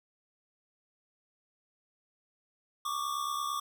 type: tone pair together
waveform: square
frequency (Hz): 1118.1 / 1187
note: C#6 / D6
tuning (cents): +15 / +18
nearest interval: minor second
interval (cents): 103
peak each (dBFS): -36 / -35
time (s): 2.85-3.6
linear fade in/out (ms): 5
effects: none